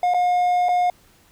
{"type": "tone with dropouts", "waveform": "triangle", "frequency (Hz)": 716, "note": "F5", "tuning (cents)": 43, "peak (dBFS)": -14, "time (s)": [0.03, 0.9], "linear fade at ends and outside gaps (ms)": 2, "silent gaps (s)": [[0.138, 0.144], [0.686, 0.69]], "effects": ["pink hiss -55 dBFS RMS until 1.31 s"]}